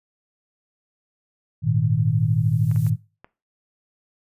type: chord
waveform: sine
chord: Ab suspended second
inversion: none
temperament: just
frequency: 103.83 / 116.8 / 155.74 Hz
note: Ab2 / Bb2 / Eb3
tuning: 0 / +4 / +2 cents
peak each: -24 / -21 / -21 dBFS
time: 1.62-2.97 s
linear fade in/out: 50 ms
type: noise with exponential growth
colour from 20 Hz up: violet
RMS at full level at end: -39 dBFS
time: 1.79-2.9 s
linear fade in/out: 5 ms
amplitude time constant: 240 ms
type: clicks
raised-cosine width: 0.5 ms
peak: -27 dBFS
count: 4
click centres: 2.714 / 2.761 / 2.866 / 3.245 s
effects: noise-tail reverb RT60 0.3 s tail -18 dB re dry + resampled to 32000 Hz